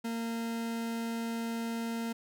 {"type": "tone", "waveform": "40% pulse", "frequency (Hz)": 229.8, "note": "A#3", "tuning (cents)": -25, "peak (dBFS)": -32, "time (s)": [0.04, 2.13], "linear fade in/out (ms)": 10, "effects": []}